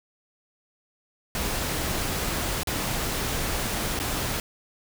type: noise with dropouts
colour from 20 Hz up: pink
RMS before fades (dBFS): -28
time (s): 1.35-4.4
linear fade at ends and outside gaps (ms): 1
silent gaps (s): 2.633-2.672 / 3.991-3.999
effects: none